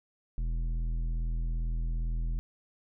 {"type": "tone with tanh clipping", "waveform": "sine", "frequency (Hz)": 41.2, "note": "E1", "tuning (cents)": 0, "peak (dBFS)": -30, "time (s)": [0.38, 2.39], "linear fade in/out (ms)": 0, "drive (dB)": 10, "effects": []}